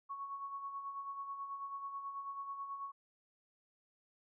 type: tone with tremolo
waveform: sine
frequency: 1108.7 Hz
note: C#6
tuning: in tune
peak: -39 dBFS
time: 0.09-2.92 s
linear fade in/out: 20 ms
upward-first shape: sine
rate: 9.2 Hz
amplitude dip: 50%
effects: none